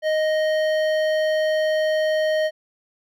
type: tone with hard clipping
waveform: sine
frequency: 622.3 Hz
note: D#5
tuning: in tune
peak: -20 dBFS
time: 0.02-2.51 s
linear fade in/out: 50 ms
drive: 12 dB
effects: none